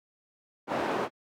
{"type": "band-pass noise", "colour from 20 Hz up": "white", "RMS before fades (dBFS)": -30, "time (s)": [0.67, 1.09], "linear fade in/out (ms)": 50, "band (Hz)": [250, 810], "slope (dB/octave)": 12, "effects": ["AAC 64 kbps"]}